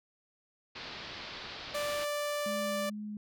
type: low-pass noise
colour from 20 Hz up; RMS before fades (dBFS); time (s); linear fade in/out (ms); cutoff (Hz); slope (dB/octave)
white; -44; 0.75-2.05; 10; 4800; 48
type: tone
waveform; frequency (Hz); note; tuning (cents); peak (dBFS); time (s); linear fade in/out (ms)
sawtooth; 587.3; D5; 0; -28; 1.74-2.9; 10
type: tone with vibrato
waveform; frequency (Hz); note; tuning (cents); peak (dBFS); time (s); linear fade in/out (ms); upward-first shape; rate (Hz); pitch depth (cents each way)
sine; 209.1; G#3; +12; -37; 2.46-3.17; 2; sine; 2.2; 13
effects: none